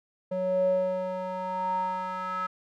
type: tone with band-pass filter sweep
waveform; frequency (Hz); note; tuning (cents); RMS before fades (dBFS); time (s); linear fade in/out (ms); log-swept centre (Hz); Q
square; 185; F#3; 0; -29; 0.31-2.47; 10; 470 to 1300; 6.9
effects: none